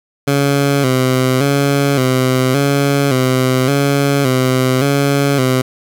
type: tone with vibrato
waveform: 15% pulse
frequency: 134.7 Hz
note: C#3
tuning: 49 cents flat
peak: -5 dBFS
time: 0.27-5.62 s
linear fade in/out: 10 ms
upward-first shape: square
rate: 0.88 Hz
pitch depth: 75 cents each way
effects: none